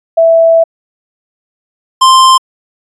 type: tone pair in turn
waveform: sine / square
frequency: 659.3 / 1046.6 Hz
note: E5 / C6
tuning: 0 / 0 cents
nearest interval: minor sixth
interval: 800 cents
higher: second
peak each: -3 dBFS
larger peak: neither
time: 0.17-0.64 / 2.01-2.38 s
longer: first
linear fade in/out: 10 ms
effects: resampled to 24000 Hz